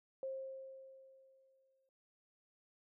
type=tone with exponential decay; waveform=sine; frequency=532 Hz; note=C5; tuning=29 cents sharp; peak=-38 dBFS; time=0.23-1.89 s; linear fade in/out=1 ms; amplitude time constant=360 ms; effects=none